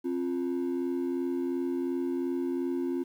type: ring-modulated tone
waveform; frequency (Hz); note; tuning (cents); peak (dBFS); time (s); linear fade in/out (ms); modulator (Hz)
triangle; 307.9; D#4; -18; -22; 0.04-3.04; 20; 41.4
effects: tanh soft clip ceiling -21 dBFS + 10-bit